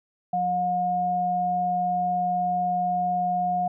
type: tone pair together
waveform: sine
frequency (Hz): 179.6 / 718.4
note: F3 / F5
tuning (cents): +49 / +49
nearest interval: 2 octaves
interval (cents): 2400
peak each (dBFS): -32 / -22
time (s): 0.33-3.68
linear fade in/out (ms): 5
effects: none